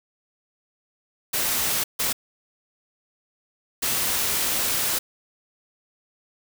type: noise bursts at uneven times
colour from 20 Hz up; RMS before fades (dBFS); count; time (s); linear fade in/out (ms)
white; -24; 3; 1.33-1.84 / 1.99-2.13 / 3.82-4.99; 10
effects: none